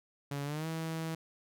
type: tone with pitch glide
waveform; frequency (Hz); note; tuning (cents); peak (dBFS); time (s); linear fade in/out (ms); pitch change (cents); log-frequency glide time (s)
sawtooth; 141.8 to 161.95; C#3 to E3; +40 to -30; -31; 0.31-1.15; 5; +230; 0.44-0.67
effects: none